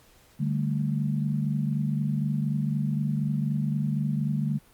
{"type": "chord", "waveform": "sine", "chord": "D suspended fourth", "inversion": "none", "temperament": "equal", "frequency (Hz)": [146.83, 196, 220], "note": ["D3", "G3", "A3"], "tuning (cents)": [0, 0, 0], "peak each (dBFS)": [-26, -31, -30], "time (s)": [0.39, 4.59], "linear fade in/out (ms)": 20, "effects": ["pink hiss -58 dBFS RMS until 4.73 s", "Opus 48 kbps"]}